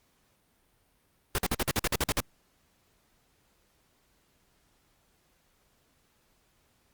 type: noise bursts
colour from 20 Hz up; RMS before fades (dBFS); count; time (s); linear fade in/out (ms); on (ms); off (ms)
pink; -27; 11; 1.35-2.202; 0; 32; 50
effects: pink hiss -69 dBFS RMS until 6.93 s + Opus 48 kbps